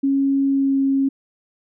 sine tone with pitch glide, 274.5 to 272 Hz, C#4 to C#4, -17 to -33 cents, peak -15 dBFS, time 0.03-1.09 s, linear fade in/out 10 ms, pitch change -16 cents, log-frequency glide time 0.48-0.79 s, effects none

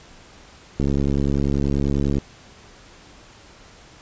click train, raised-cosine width 3 ms, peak -9 dBFS, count 98, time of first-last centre 0.8-2.184 s, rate 70.1 Hz, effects pink hiss -47 dBFS RMS until 4.01 s + resampled to 16000 Hz

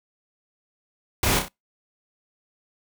pink noise with echo, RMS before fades -22 dBFS, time 1.23-1.39 s, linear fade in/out 2 ms, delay 31 ms, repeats 3, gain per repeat -6 dB, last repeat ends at 1.483 s, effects noise-tail reverb RT60 0.2 s tail -26 dB re dry

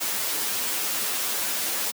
white noise with comb filter, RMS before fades -27 dBFS, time 0-1.92 s, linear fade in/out 20 ms, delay 9.3 ms, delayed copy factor +0.9, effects high-pass 200 Hz 12 dB/octave

